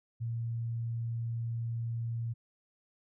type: tone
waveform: sine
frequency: 116 Hz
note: A#2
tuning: 8 cents flat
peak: -32 dBFS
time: 0.2-2.34 s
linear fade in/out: 20 ms
effects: none